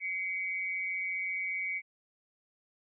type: tone pair together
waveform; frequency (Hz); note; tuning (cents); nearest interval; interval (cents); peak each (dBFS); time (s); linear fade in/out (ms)
sine; 2072 / 2257; C7 / C#7; -17 / +31; minor second; 148; -37 / -33; 0-1.82; 50
effects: none